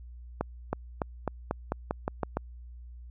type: accelerating click train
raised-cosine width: 1 ms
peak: -14 dBFS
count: 10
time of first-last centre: 0.41-2.37 s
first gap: 320 ms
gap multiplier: 0.9
effects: added 60 Hz sine -43 dBFS peak until 3.1 s